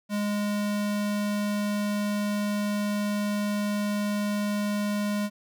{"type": "tone", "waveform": "square", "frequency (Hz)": 206.5, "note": "G#3", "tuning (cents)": -10, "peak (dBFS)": -26, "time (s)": [0.09, 5.3], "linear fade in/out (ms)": 50, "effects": ["11-bit"]}